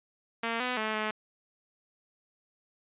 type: tone with pitch steps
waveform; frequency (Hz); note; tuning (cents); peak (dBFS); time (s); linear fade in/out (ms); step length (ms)
5% pulse; 229.8 / 250.4 / 217.1 / 215.1; A#3 / B3 / A3 / A3; -25 / +24 / -23 / -39; -18; 0.43-1.11; 5; 170
effects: resampled to 8000 Hz